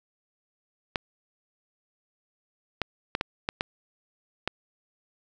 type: clicks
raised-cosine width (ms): 0.3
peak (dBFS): -10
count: 7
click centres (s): 0.958 / 2.817 / 3.151 / 3.211 / 3.489 / 3.609 / 4.476
effects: none